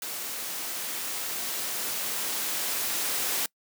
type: noise with level ramp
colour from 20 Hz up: white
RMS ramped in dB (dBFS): -35 to -28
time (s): 0.02-3.46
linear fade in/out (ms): 2
effects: noise-tail reverb RT60 0.1 s tail -25 dB re dry + high-pass 200 Hz 12 dB/octave